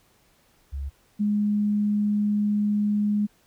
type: tone pair in turn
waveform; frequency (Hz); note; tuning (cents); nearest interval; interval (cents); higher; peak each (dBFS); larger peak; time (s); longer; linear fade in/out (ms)
sine; 69.3 / 207.7; C#2 / G#3; 0 / 0; octave + perfect fifth; 1900; second; -28 / -20; second; 0.72-0.9 / 1.19-3.27; second; 20
effects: pink hiss -62 dBFS RMS until 3.46 s